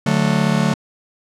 45% pulse chord, D major, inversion none, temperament just, 146.83 / 183.54 / 220.2 Hz, D3 / F#3 / A3, 0 / -14 / +2 cents, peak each -19 dBFS, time 0.06-0.74 s, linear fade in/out 5 ms, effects low-pass 8000 Hz 12 dB/octave

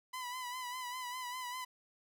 sawtooth tone with vibrato, 1000 Hz, B5, 21 cents sharp, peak -36 dBFS, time 0.13-1.65 s, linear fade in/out 10 ms, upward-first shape sine, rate 5 Hz, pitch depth 48 cents each way, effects none

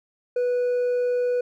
sine tone with hard clipping, 491.8 Hz, B4, 7 cents flat, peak -21 dBFS, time 0.36-1.41 s, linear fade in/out 5 ms, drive 2 dB, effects none

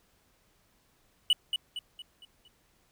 triangle tone with echo, 2954 Hz, F#7, 3 cents flat, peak -18 dBFS, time 1.3-1.33 s, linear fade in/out 2 ms, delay 230 ms, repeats 5, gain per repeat -7 dB, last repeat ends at 2.48 s, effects pink hiss -68 dBFS RMS until 2.91 s

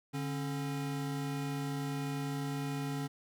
square tone pair together, 144.62 / 273 Hz, D3 / C#4, -26 / -26 cents, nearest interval major seventh, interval 1100 cents, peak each -37 / -39 dBFS, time 0.13-3.08 s, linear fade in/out 20 ms, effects none

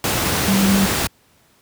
sine tone in noise, 195.5 Hz, G3, 4 cents flat, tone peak -14 dBFS, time 0.48-0.86 s, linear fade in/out 2 ms, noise pink, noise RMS -19 dBFS, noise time 0.04-1.07 s, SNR +2 dB, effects pink hiss -56 dBFS RMS until 1.61 s + high-pass 80 Hz 12 dB/octave

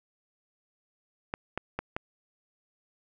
clicks, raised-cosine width 0.5 ms, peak -16 dBFS, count 4, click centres 1.339 / 1.576 / 1.79 / 1.965 s, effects none

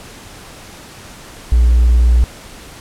triangle tone with hard clipping, 59.8 Hz, A#1, 45 cents sharp, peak -7 dBFS, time 1.52-2.24 s, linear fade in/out 0 ms, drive 3 dB, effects pink hiss -36 dBFS RMS until 2.8 s + low-pass 11000 Hz 12 dB/octave

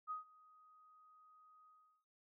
sine tone with ADSR envelope, 1252 Hz, D#6, 10 cents sharp, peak -39 dBFS, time 0.07-2.05 s, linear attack 38 ms, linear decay 130 ms, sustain -24 dB, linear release 380 ms, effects none

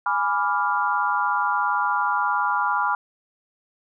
sine chord, G# diminished seventh, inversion none, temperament equal, 830.6 / 987.8 / 1174.7 / 1396.9 Hz, G#5 / B5 / D6 / F6, 0 / 0 / 0 / 0 cents, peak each -26 / -24 / -26 / -25 dBFS, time 0.06-2.95 s, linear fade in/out 2 ms, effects none

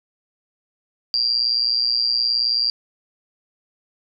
sine tone with amplitude modulation, 4742 Hz, D8, 16 cents sharp, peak -13 dBFS, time 1.14-2.7 s, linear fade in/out 0 ms, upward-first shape sine, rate 119 Hz, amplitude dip 90%, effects none

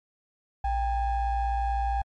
triangle ring-modulated tone, 425.9 Hz, G#4, 44 cents sharp, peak -19 dBFS, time 0.64-2.02 s, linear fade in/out 5 ms, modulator 368 Hz, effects MP3 48 kbps

